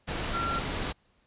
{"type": "tone in noise", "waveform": "sine", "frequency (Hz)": 1367, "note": "F6", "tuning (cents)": -37, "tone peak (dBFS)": -29, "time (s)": [0.33, 0.6], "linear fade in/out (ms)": 20, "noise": "pink", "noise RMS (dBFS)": -32, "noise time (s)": [0.07, 0.93], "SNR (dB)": 0, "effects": ["pink hiss -68 dBFS RMS until 1.26 s", "resampled to 8000 Hz"]}